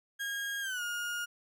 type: tone with pitch glide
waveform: 35% pulse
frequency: 1630 to 1427.2 Hz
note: G#6 to F6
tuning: -33 to +37 cents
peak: -32 dBFS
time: 0.19-1.26 s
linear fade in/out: 20 ms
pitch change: -230 cents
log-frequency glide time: 0.61-0.82 s
effects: none